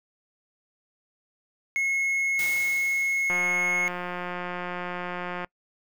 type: tone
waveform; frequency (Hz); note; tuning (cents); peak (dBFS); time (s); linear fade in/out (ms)
triangle; 2174; C#7; -34; -21; 1.76-3.88; 0
type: noise with exponential decay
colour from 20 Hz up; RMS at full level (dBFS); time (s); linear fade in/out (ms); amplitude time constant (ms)
white; -34; 2.39-4.33; 1; 420
type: click train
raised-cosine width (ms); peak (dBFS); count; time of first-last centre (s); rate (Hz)
0.5; -18; 383; 3.3-5.446; 178
effects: noise-tail reverb RT60 0.1 s tail -25 dB re dry